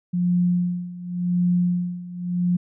sine tone with tremolo, 177.3 Hz, F3, 26 cents sharp, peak -16 dBFS, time 0.13-2.57 s, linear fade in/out 10 ms, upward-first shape sine, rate 0.9 Hz, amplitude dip 85%, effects none

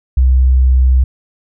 sine tone, 64.2 Hz, C2, 32 cents flat, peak -6 dBFS, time 0.17-1.04 s, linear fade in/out 5 ms, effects none

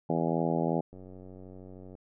harmonic tone, 82.7 Hz, E2, 6 cents sharp, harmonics 2 / 3 / 4 / 5 / 6 / 7 / 8 / 9 / 10, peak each -31 / -33 / -34 / -35 / -36 / -36 / -37 / -38 / -38 dBFS, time 0.09-0.81 s, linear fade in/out 10 ms
click train, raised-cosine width 2 ms, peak -35 dBFS, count 96, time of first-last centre 0.93-1.952 s, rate 93 Hz
effects none

